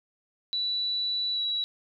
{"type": "tone with pitch glide", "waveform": "sine", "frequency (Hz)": [3950, 3905], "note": ["B7", "B7"], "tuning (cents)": [0, -20], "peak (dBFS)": -26, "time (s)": [0.53, 1.64], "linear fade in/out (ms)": 0, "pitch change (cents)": -20, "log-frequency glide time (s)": [1.33, 1.4], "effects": []}